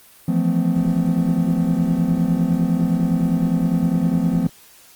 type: chord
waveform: triangle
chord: F major seventh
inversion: third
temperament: equal with one note detuned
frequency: 164.81 / 174.61 / 220 / 254.9 Hz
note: E3 / F3 / A3 / C4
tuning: 0 / 0 / 0 / -45 cents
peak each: -21 / -17 / -22 / -20 dBFS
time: 0.28-4.47 s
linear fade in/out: 5 ms
effects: white hiss -48 dBFS RMS until 4.95 s + Opus 24 kbps